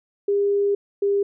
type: tone pair in turn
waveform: sine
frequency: 403.3 / 401.3 Hz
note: G4 / G4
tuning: +49 / +41 cents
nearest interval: unison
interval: 8 cents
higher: first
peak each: -17 / -17 dBFS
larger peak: neither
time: 0.28-0.75 / 1.02-1.23 s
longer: first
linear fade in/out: 5 ms
effects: none